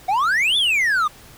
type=exponential two-way sweep; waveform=triangle; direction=up then down; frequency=720 to 3572 to 1166 Hz; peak=-14 dBFS; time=0.08-1.08 s; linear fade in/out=10 ms; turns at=0.57 s; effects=pink hiss -45 dBFS RMS until 1.37 s